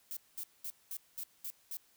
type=noise bursts; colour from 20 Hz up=violet; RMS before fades=-41 dBFS; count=7; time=0.11-1.769 s; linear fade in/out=0 ms; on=57 ms; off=210 ms; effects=white hiss -68 dBFS RMS until 1.96 s